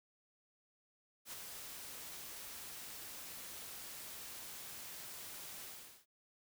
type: noise with ADSR envelope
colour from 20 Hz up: white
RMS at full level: -45 dBFS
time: 1.25-6.06 s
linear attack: 75 ms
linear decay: 14 ms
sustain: -4 dB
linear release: 410 ms
effects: none